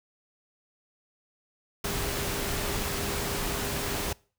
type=tone in noise; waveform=sine; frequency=403.5 Hz; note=G#4; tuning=50 cents flat; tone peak=-39 dBFS; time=1.84-4.13 s; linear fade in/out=5 ms; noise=pink; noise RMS=-31 dBFS; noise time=1.84-4.13 s; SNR=-11 dB; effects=noise-tail reverb RT60 0.4 s tail -24 dB re dry